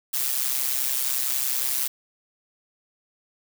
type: noise with amplitude modulation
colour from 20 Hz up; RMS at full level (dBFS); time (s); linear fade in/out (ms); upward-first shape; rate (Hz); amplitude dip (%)
blue; -22; 0.13-1.88; 10; sine; 131; 75
effects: none